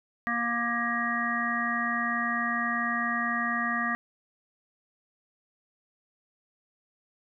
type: harmonic tone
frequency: 236.1 Hz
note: A#3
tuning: 22 cents sharp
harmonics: 1 / 3 / 5 / 7 / 8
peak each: -33 / -36 / -31 / -34 / -30 dBFS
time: 0.27-3.95 s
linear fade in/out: 0 ms
effects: none